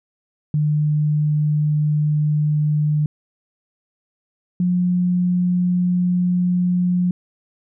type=tone pair in turn; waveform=sine; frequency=150.4 / 178.86 Hz; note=D3 / F3; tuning=+42 / +42 cents; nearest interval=minor third; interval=300 cents; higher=second; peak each=-15 dBFS; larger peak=neither; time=0.54-3.06 / 4.6-7.11 s; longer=first; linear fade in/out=2 ms; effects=none